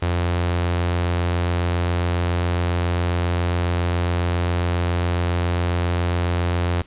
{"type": "tone with notch filter", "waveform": "sawtooth", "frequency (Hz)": 87.31, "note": "F2", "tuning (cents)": 0, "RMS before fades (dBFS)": -21, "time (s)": [0.02, 6.82], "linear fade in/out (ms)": 5, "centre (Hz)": 210, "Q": 1.9, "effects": ["pink hiss -50 dBFS RMS until 6.86 s", "resampled to 8000 Hz"]}